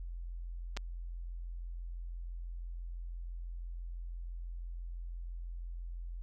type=clicks; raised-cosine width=0.2 ms; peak=-24 / -20 dBFS; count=2; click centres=0.767 / 0.772 s; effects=added 43 Hz sine -39 dBFS peak until 6.22 s + AAC 64 kbps